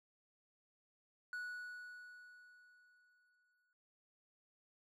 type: tone with exponential decay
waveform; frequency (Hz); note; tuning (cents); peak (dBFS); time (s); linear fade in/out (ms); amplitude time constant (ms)
triangle; 1470; F#6; -12; -39; 1.33-3.73; 1; 520
effects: none